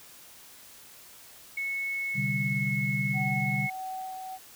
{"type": "tone with pitch glide", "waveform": "sine", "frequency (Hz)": [2200, 2186], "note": ["C#7", "C#7"], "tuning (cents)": [-14, -25], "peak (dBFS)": -29, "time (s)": [1.57, 3.7], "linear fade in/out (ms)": 5, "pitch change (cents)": -11, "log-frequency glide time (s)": [1.88, 2.68]}
{"type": "chord", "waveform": "sine", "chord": "C suspended second", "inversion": "none", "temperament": "equal with one note detuned", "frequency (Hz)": [128.27, 146.83, 196], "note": ["C3", "D3", "G3"], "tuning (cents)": [-34, 0, 0], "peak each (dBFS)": -32, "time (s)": [2.14, 3.69], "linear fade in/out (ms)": 50}
{"type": "tone with tremolo", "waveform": "sine", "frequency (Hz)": 754, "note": "F#5", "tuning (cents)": 32, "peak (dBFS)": -33, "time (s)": [3.13, 4.39], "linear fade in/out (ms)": 50, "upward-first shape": "sine", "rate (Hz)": 1.6, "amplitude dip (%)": 35}
{"effects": ["white hiss -51 dBFS RMS until 4.55 s"]}